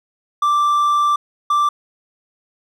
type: tone bursts at uneven times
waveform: triangle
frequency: 1174.7 Hz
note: D6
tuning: in tune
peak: -11 dBFS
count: 2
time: 0.42-1.16 / 1.5-1.69 s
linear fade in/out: 5 ms
effects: none